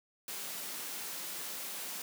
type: high-pass noise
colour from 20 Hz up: white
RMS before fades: -41 dBFS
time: 0.28-2.02 s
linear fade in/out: 2 ms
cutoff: 150 Hz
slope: 96 dB/octave
effects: none